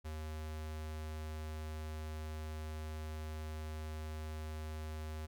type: tone with notch filter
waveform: square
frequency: 77.78 Hz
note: D#2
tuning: in tune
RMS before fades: -43 dBFS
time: 0.04-5.27 s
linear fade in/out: 20 ms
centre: 170 Hz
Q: 1.2
effects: none